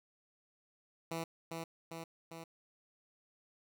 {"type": "tone with echo", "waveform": "10% pulse", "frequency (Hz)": 164.81, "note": "E3", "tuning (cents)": 0, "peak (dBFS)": -29, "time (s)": [1.11, 1.24], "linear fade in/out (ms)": 5, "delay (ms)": 400, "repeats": 3, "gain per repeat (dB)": -3, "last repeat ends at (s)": 2.44, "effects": []}